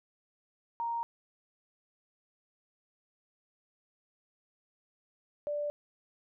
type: tone pair in turn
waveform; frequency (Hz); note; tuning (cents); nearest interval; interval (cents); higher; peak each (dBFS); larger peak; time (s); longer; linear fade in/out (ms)
sine; 932.3 / 587.3; A#5 / D5; 0 / 0; minor sixth; 800; first; -31 / -31; neither; 0.8-1.03 / 5.47-5.7; neither; 0
effects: none